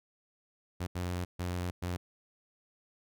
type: tone bursts at uneven times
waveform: sawtooth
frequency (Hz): 89.1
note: F2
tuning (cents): +35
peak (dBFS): -29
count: 4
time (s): 0.8-0.87 / 0.95-1.25 / 1.39-1.71 / 1.82-1.97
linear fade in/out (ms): 10
effects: none